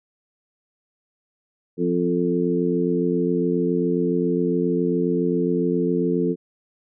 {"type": "harmonic tone with a mistuned harmonic", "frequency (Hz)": 87.31, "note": "F2", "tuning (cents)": 0, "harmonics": [2, 3, 4, 5], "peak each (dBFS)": [-24, -24, -24, -24], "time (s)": [1.77, 6.36], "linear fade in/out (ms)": 50, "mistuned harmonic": 5, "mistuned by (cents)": 18, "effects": []}